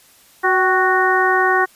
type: harmonic tone with a mistuned harmonic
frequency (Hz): 370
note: F#4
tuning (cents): 0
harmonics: 1 / 2 / 3 / 4 / 5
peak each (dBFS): -19 / -19 / -19 / -19 / -19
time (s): 0.43-1.66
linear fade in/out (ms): 20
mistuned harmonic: 2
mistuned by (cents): +54
effects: white hiss -50 dBFS RMS until 1.75 s + resampled to 32000 Hz